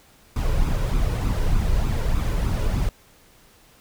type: noise with flanger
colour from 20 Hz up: brown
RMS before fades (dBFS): -21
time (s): 0.36-2.89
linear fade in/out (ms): 2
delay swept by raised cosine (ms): 0.8 to 2.1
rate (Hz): 3.3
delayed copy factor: +0.5
effects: pink hiss -54 dBFS RMS until 3.8 s